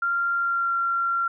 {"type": "tone with pitch glide", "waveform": "sine", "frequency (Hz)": [1387, 1373.4], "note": ["F6", "F6"], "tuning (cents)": [-12, -29], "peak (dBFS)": -21, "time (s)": [0.02, 1.28], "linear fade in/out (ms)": 5, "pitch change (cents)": -17, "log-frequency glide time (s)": [0.36, 0.75], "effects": []}